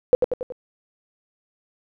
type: tone with echo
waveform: sine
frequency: 501 Hz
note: B4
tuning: 25 cents sharp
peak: -9 dBFS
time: 0.13-0.15 s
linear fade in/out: 0 ms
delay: 93 ms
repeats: 4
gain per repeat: -5 dB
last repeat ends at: 0.522 s
effects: none